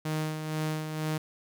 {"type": "tone with tremolo", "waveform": "sawtooth", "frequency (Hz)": 155.56, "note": "D#3", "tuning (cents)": 0, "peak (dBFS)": -24, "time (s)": [0.05, 1.18], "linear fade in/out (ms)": 5, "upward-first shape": "sine", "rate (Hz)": 2.1, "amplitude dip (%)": 50, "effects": []}